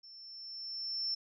sine tone with level ramp, 5370 Hz, E8, 31 cents sharp, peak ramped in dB -51 to -31 dBFS, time 0.03-1.15 s, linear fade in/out 10 ms, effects none

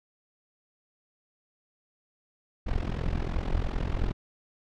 brown noise with amplitude modulation, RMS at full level -25 dBFS, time 2.66-4.13 s, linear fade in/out 20 ms, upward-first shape sine, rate 42.9 Hz, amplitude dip 85%, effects low-pass 4000 Hz 12 dB/octave

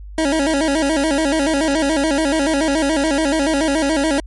25% pulse tone with vibrato, 297.6 Hz, D4, 23 cents sharp, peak -11 dBFS, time 0.18-4.2 s, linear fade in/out 2 ms, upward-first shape square, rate 7 Hz, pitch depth 120 cents each way, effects added 50 Hz sine -31 dBFS peak until 4.26 s + MP3 48 kbps

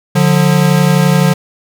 square tone pair together, 146.83 / 178.58 Hz, D3 / F3, 0 / +39 cents, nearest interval minor third, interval 339 cents, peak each -11 dBFS, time 0.15-1.34 s, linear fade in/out 10 ms, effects none

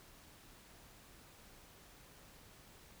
silence, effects pink hiss -60 dBFS RMS until 3 s

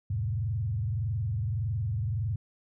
sine tone with frequency modulation, 106.7 Hz, G#2, 47 cents sharp, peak -27 dBFS, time 0.1-2.36 s, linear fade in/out 5 ms, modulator 21.7 Hz, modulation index 0.99, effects none

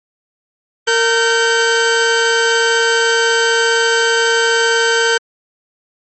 sawtooth tone pair together, 460.2 / 1542 Hz, A#4 / G6, -22 / -29 cents, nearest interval octave + major sixth, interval 2093 cents, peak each -10 dBFS, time 0.87-5.18 s, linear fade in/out 10 ms, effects MP3 32 kbps

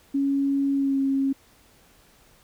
sine tone with pitch glide, 277.2 to 271.7 Hz, C#4 to C#4, 0 to -35 cents, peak -20 dBFS, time 0.14-1.33 s, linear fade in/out 10 ms, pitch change -35 cents, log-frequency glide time 0.74-0.99 s, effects pink hiss -57 dBFS RMS until 2.43 s

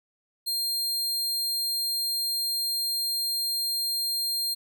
sawtooth tone, 4200 Hz, C8, 6 cents sharp, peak -23 dBFS, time 0.46-4.55 s, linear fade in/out 20 ms, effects none

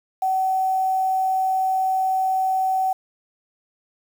sine tone with quantisation, 758 Hz, F#5, 42 cents sharp, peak -18 dBFS, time 0.22-2.93 s, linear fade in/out 5 ms, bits 7, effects none

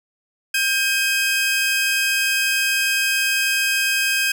sawtooth tone pair together, 1594.6 / 2538 Hz, G6 / D#7, +29 / +34 cents, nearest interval minor sixth, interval 805 cents, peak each -17 dBFS, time 0.54-4.32 s, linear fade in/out 5 ms, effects none

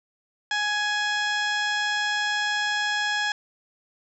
harmonic tone with a mistuned harmonic, 834 Hz, G#5, 7 cents sharp, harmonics 1 / 2 / 3 / 4 / 5 / 6 / 7 / 8 / 9, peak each -30 / -25 / -36 / -31 / -40 / -35 / -46 / -44 / -43 dBFS, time 0.51-3.32 s, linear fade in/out 2 ms, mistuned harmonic 6, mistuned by +53 cents, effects none

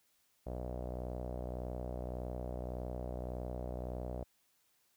sawtooth tone with low-pass filter, 61.74 Hz, B1, in tune, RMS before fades -41 dBFS, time 0.46-4.24 s, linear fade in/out 10 ms, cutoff 620 Hz, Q 3.9, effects white hiss -74 dBFS RMS until 4.96 s

